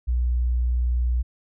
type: tone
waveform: sine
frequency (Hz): 60.8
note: B1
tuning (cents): -26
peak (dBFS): -19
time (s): 0.07-1.23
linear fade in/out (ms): 20
effects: none